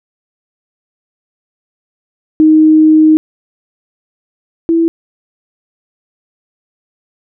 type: tone pair in turn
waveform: sine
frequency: 312.1 / 331 Hz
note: D#4 / E4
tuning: +5 / +7 cents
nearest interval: minor second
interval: 102 cents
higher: second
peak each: -3 / -7 dBFS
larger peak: first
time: 2.4-3.17 / 4.69-4.88 s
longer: first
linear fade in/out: 0 ms
effects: none